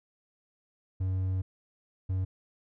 triangle tone bursts at uneven times, 93.7 Hz, F#2, 22 cents sharp, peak -25 dBFS, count 2, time 1-1.42 / 2.09-2.25 s, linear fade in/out 10 ms, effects none

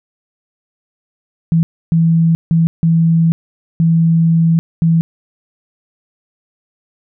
sine tone bursts at uneven times, 164.81 Hz, E3, in tune, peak -8 dBFS, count 6, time 1.52-1.63 / 1.92-2.35 / 2.51-2.67 / 2.83-3.32 / 3.8-4.59 / 4.82-5.01 s, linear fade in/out 0 ms, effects none

